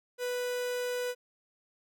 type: tone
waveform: 45% pulse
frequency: 493.9 Hz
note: B4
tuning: in tune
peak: -31 dBFS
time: 0.18-1.15 s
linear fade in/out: 50 ms
effects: none